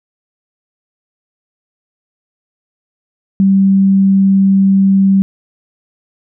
sine tone, 194.2 Hz, G3, 16 cents flat, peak -6 dBFS, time 3.4-5.22 s, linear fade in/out 0 ms, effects none

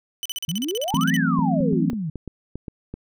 sawtooth tone bursts, 3000 Hz, F#7, 23 cents sharp, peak -23 dBFS, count 15, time 0.23-1.165 s, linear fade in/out 0 ms, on 25 ms, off 40 ms
sine exponential two-way sweep, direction up then down, 146.8 to 2011 to 146.8 Hz, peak -24 dBFS, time 0.48-2.1 s, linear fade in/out 5 ms, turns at 1.14 s
sine chord, F# half-diminished seventh, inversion third, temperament equal, 164.81 / 185 / 220 / 261.6 Hz, E3 / F#3 / A3 / C4, 0 / 0 / 0 / 0 cents, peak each -23 / -25 / -25 / -23 dBFS, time 0.94-1.9 s, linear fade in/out 0 ms
clicks, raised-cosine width 3 ms, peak -19 dBFS, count 9, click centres 1.39 / 1.606 / 1.729 / 1.932 / 2.157 / 2.277 / 2.556 / 2.682 / 2.94 s
effects none

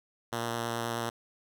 5% pulse tone with vibrato, 116.9 Hz, A#2, 5 cents sharp, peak -20 dBFS, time 0.32-1.1 s, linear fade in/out 10 ms, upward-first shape square, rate 9.4 Hz, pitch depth 10 cents each way, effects none

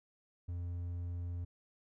triangle tone, 87.31 Hz, F2, in tune, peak -35 dBFS, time 0.48-1.45 s, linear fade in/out 10 ms, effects none

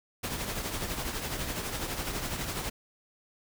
pink noise with tremolo, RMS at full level -32 dBFS, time 0.23-2.7 s, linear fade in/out 10 ms, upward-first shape triangle, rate 12 Hz, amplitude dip 55%, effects none

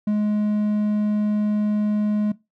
triangle tone, 210 Hz, G#3, 19 cents sharp, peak -16 dBFS, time 0.07-2.32 s, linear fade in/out 5 ms, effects noise-tail reverb RT60 0.2 s tail -18 dB re dry

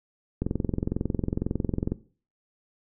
click train, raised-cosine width 3 ms, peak -13 dBFS, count 34, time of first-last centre 0.42-1.92 s, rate 22 Hz, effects noise-tail reverb RT60 0.4 s tail -17 dB re dry

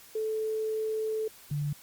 sine tone pair in turn, 436.8 / 145.76 Hz, A4 / D3, -13 / -13 cents, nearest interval octave + perfect fifth, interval 1900 cents, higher first, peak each -28 dBFS, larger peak neither, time 0.15-1.28 / 1.51-1.73 s, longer first, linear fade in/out 5 ms, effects white hiss -53 dBFS RMS until 1.82 s + Opus 48 kbps

